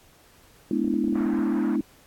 sine chord, E dominant seventh, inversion first, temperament equal with one note detuned, 211.6 / 246.9 / 293.7 / 329.6 Hz, G#3 / B3 / D4 / E4, +33 / 0 / 0 / 0 cents, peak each -27 dBFS, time 0.71-1.81 s, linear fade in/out 2 ms
clicks, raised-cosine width 2 ms, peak -28 dBFS, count 11, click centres 0.846 / 0.879 / 0.939 / 1.042 / 1.081 / 1.127 / 1.159 / 1.208 / 1.258 / 1.337 / 1.39 s
pink band-pass noise, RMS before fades -41 dBFS, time 1.15-1.76 s, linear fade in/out 2 ms, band 650 to 1600 Hz, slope 24 dB/octave
effects pink hiss -56 dBFS RMS until 2.06 s + AAC 64 kbps

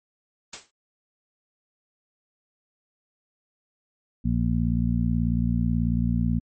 white noise with exponential decay, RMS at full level -31 dBFS, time 0.53-0.71 s, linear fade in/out 5 ms, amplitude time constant 38 ms
harmonic tone, 58.3 Hz, A#1, 1 cent sharp, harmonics 1 / 2 / 3 / 4, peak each -26 / -26 / -26 / -26 dBFS, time 4.24-6.4 s, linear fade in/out 20 ms
effects MP3 32 kbps

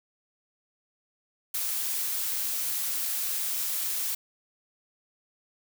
blue noise, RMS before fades -30 dBFS, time 1.54-4.15 s, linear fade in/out 5 ms, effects none

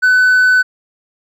sine tone with hard clipping, 1504 Hz, F#6, 28 cents sharp, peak -8 dBFS, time 0.02-0.63 s, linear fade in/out 20 ms, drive 2 dB, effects none

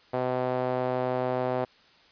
sawtooth tone with band-pass filter, 126.9 Hz, B2, 47 cents sharp, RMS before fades -28 dBFS, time 0.13-1.65 s, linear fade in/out 10 ms, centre 630 Hz, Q 1.9, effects white hiss -58 dBFS RMS until 2.11 s + resampled to 11025 Hz

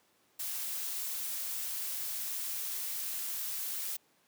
blue noise, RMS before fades -37 dBFS, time 0.39-3.97 s, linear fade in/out 10 ms, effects pink hiss -69 dBFS RMS until 4.27 s + high-pass 200 Hz 12 dB/octave

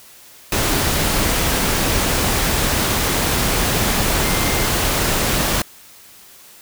sine tone in noise, 2093 Hz, C7, in tune, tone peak -29 dBFS, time 4.23-4.66 s, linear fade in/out 2 ms, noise pink, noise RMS -18 dBFS, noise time 0.52-5.62 s, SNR -14 dB, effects white hiss -44 dBFS RMS until 6.61 s

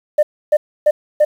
sine tone bursts, 600 Hz, D5, 37 cents sharp, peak -6 dBFS, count 4, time 0.18-1.25 s, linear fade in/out 10 ms, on 50 ms, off 290 ms, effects tanh soft clip ceiling -5 dBFS + 7-bit

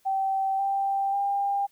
sine tone with pitch steps, 774 / 786.6 / 799.4 Hz, G5 / G5 / G5, -22 / +6 / +34 cents, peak -23 dBFS, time 0.05-1.67 s, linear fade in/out 20 ms, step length 540 ms, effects white hiss -65 dBFS RMS until 1.71 s

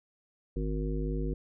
harmonic tone, 51.91 Hz, G#1, in tune, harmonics 1 / 3 / 5 / 7 / 9, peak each -31 / -36 / -38 / -39 / -41 dBFS, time 0.56-1.34 s, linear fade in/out 5 ms, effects none

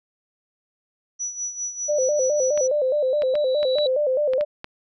sine tone with tremolo, 5900 Hz, F#8, 6 cents flat, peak -24 dBFS, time 1.19-2.68 s, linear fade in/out 20 ms, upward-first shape sine, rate 5 Hz, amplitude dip 70%
sine tone with vibrato, 554.4 Hz, C#5, in tune, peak -18 dBFS, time 1.88-4.45 s, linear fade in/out 20 ms, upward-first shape square, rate 4.8 Hz, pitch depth 120 cents each way
clicks, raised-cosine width 0.3 ms, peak -17 dBFS, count 8, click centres 2.576 / 3.221 / 3.354 / 3.63 / 3.785 / 4.335 / 4.41 / 4.644 s
sine tone with exponential growth, 3926 Hz, B7, 11 cents flat, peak -24 dBFS, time 2.67-3.87 s, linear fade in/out 2 ms, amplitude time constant 260 ms
effects none

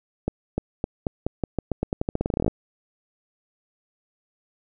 accelerating click train, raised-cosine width 2 ms, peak -10 dBFS, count 23, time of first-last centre 0.28-2.48 s, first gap 300 ms, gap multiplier 0.87, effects none

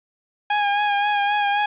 sawtooth tone with vibrato, 820 Hz, G#5, 22 cents flat, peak -14 dBFS, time 0.5-1.66 s, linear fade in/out 5 ms, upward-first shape sine, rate 3.8 Hz, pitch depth 29 cents each way, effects resampled to 8000 Hz + 8-bit

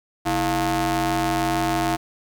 sawtooth ring-modulated tone, 188.7 Hz, F#3, 34 cents sharp, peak -13 dBFS, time 0.25-1.97 s, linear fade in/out 20 ms, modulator 515 Hz, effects 9-bit

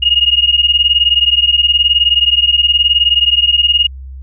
sine beating tone pair, 2851 / 2870 Hz, F7 / F7, +35 / +47 cents, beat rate 19 Hz, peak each -11 dBFS, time 0.02-3.87 s, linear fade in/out 10 ms, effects added 66 Hz sine -26 dBFS peak until 4.22 s

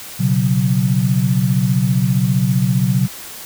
sine chord, B suspended second, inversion none, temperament equal, 123.47 / 138.59 / 185 Hz, B2 / C#3 / F#3, 0 / 0 / 0 cents, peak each -17 dBFS, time 0.19-3.08 s, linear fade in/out 20 ms, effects white hiss -33 dBFS RMS until 3.45 s

